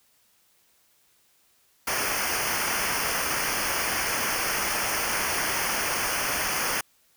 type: noise with comb filter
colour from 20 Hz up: pink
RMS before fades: -27 dBFS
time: 1.87-6.81 s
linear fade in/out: 5 ms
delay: 0.26 ms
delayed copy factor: -0.85
effects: white hiss -64 dBFS RMS until 7.16 s